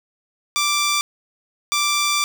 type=tone bursts at uneven times; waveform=10% pulse; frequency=1174.7 Hz; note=D6; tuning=in tune; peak=-9 dBFS; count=2; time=0.56-1.01 / 1.72-2.24 s; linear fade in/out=0 ms; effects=none